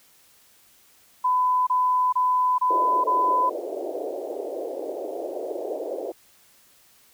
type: tone bursts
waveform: sine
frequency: 1004 Hz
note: B5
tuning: 28 cents sharp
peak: -18 dBFS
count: 5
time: 1.24-3.498 s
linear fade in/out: 10 ms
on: 430 ms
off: 27 ms
type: band-pass noise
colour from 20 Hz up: white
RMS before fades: -31 dBFS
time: 2.7-6.12 s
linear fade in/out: 2 ms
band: 330 to 650 Hz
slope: 48 dB/octave
effects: white hiss -57 dBFS RMS until 7.13 s